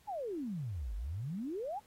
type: exponential two-way sweep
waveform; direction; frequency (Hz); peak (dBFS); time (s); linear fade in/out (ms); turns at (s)
sine; down then up; 880 to 46.93 to 880; -36; 0.07-1.8; 20; 0.95
effects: pink hiss -66 dBFS RMS until 1.86 s + AAC 48 kbps